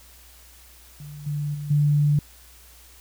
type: tone with level steps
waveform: sine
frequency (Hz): 146.83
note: D3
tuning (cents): 0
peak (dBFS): -36 / -24 / -29 / -16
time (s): 1-2.19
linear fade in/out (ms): 2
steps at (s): 1.26 / 1.54 / 1.7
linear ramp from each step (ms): 10
effects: added 60 Hz sine -51 dBFS peak until 3 s + white hiss -51 dBFS RMS until 3 s